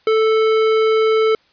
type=tone with tanh clipping; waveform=sine; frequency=440 Hz; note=A4; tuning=in tune; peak=-14 dBFS; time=0.07-1.35 s; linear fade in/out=2 ms; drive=17 dB; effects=white hiss -56 dBFS RMS until 1.52 s + resampled to 11025 Hz